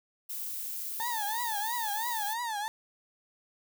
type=noise; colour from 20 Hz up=violet; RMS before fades=-37 dBFS; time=0.29-2.34 s; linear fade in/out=10 ms
type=tone with vibrato; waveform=35% pulse; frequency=890 Hz; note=A5; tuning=20 cents sharp; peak=-30 dBFS; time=1-2.68 s; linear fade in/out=0 ms; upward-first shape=triangle; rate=3 Hz; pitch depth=180 cents each way
effects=none